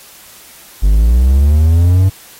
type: linear sweep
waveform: triangle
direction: up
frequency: 47.45 to 96.6 Hz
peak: -4 dBFS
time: 0.82-2.1 s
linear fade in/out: 20 ms
effects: white hiss -39 dBFS RMS until 2.39 s + AAC 48 kbps